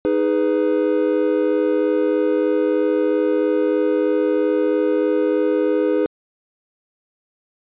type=chord; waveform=triangle; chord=G# minor; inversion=second; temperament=just; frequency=311.5 / 415.3 / 498.4 Hz; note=D#4 / G#4 / B4; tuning=+2 / 0 / +16 cents; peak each=-18 dBFS; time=0.05-6.06 s; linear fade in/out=0 ms; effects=resampled to 8000 Hz